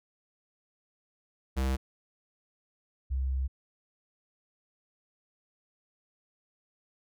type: tone pair in turn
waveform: square / sine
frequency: 65.9 / 65.9 Hz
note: C2 / C2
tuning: +13 / +13 cents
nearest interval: unison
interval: 0 cents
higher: neither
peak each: -27 dBFS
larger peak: neither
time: 1.56-1.77 / 3.1-3.48 s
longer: second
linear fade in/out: 20 ms
effects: none